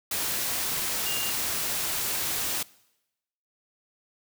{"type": "tone in noise", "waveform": "sine", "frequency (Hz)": 2811, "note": "F7", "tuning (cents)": 11, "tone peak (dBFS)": -32, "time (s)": [1.06, 1.31], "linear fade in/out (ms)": 5, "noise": "white", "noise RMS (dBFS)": -29, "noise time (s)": [0.11, 2.63], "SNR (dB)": -6, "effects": ["noise-tail reverb RT60 0.9 s tail -22 dB re dry"]}